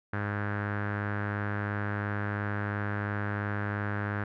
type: tone with low-pass filter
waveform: sawtooth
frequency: 102.9 Hz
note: G#2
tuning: 16 cents flat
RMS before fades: -32 dBFS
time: 0.13-4.24 s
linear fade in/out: 5 ms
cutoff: 1600 Hz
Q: 4.9
effects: none